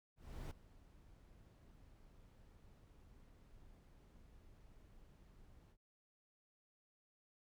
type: noise with ADSR envelope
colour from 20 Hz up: brown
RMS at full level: -44 dBFS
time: 0.16-5.77 s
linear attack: 350 ms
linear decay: 5 ms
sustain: -19 dB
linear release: 62 ms
effects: none